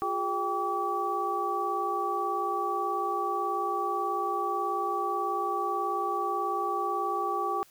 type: tone cluster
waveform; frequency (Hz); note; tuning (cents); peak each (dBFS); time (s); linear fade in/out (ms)
sine; 354.5 / 412.8 / 788 / 1147; F4 / G#4 / G5 / D6; +26 / -10 / +9 / -41; -35 / -35 / -32 / -30; 0.02-7.63; 0
effects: white hiss -59 dBFS RMS until 7.7 s